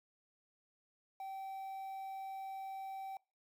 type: tone with quantisation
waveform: triangle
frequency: 773 Hz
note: G5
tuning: 24 cents flat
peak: -40 dBFS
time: 1.2-3.17 s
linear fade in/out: 2 ms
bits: 11
effects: noise-tail reverb RT60 0.3 s tail -24 dB re dry